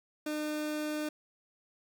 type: tone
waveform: 30% pulse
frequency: 302.9 Hz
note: D#4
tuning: 46 cents flat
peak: -30 dBFS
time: 0.26-1.09 s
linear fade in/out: 5 ms
effects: none